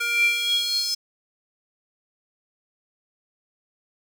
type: tone with high-pass filter sweep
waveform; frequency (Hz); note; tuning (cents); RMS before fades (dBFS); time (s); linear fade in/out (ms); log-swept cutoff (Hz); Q
square; 471.7; A#4; +20; -23; 0-0.95; 10; 1800 to 5200; 8.8
effects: none